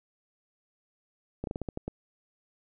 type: slowing click train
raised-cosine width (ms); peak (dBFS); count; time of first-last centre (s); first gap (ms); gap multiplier
2; -20; 8; 1.44-1.88; 32; 1.22
effects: none